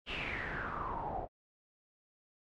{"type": "noise with low-pass filter sweep", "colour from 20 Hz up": "pink", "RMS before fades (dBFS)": -39, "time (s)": [0.06, 1.28], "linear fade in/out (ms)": 50, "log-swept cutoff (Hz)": [3000, 650], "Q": 6.7, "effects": ["AAC 48 kbps"]}